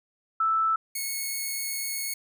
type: tone pair in turn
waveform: sine / 5% pulse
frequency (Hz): 1318.5 / 2196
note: E6 / C#7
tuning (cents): 0 / -17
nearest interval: major sixth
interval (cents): 883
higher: second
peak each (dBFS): -21 / -19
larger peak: second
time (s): 0.4-0.76 / 0.95-2.14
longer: second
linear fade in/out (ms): 5
effects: none